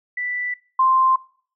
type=tone pair in turn; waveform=sine; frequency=1975.5 / 1046.5 Hz; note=B6 / C6; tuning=0 / 0 cents; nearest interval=major seventh; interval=1100 cents; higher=first; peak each=-23 / -13 dBFS; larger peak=second; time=0.17-0.54 / 0.79-1.16 s; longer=neither; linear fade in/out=5 ms; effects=noise-tail reverb RT60 0.5 s tail -22 dB re dry